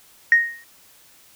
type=tone with exponential decay; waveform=sine; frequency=1864.7 Hz; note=A#6; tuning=in tune; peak=-7 dBFS; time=0.32-0.64 s; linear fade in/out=1 ms; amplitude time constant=68 ms; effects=tanh soft clip ceiling -3 dBFS + white hiss -52 dBFS RMS until 1.35 s